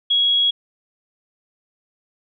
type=tone; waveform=sine; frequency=3322 Hz; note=G#7; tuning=in tune; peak=-14 dBFS; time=0.1-0.51 s; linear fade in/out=10 ms; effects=none